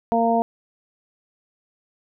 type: harmonic tone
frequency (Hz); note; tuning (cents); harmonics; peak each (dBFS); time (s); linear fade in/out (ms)
230.6; A#3; -19; 1 / 2 / 3 / 4; -22 / -24 / -19 / -25; 0.12-0.42; 0
effects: none